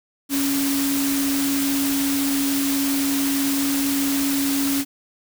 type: tone in noise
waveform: sine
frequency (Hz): 277.2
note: C#4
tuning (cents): 0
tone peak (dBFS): -20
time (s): 0.29-4.85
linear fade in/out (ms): 50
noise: white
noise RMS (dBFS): -26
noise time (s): 0.29-4.85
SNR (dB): +3
effects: none